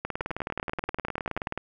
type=two click trains; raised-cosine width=0.5 ms; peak=-16 / -15 dBFS; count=14 / 30; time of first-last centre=0.21-1.472 / 0.05-1.576 s; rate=10.3 / 19 Hz; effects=none